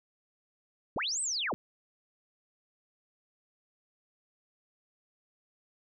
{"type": "linear two-way sweep", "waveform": "sine", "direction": "up then down", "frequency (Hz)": [88.5, 8440, 88.5], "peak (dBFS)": -30, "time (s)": [0.96, 1.54], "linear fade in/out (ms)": 0, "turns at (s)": 1.21, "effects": []}